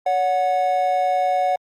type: tone pair together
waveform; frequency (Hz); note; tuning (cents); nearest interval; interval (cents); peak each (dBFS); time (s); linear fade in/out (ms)
triangle; 565 / 734.6; C#5 / F#5; +33 / -13; perfect fourth; 454; -21 / -16; 0.06-1.56; 5
effects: Opus 48 kbps